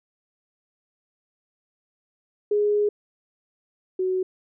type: tone pair in turn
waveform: sine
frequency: 415.3 / 372.1 Hz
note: G#4 / F#4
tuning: 0 / +10 cents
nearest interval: major second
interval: 190 cents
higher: first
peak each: -18 / -21 dBFS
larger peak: first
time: 2.51-2.89 / 3.99-4.23 s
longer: first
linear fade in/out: 5 ms
effects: none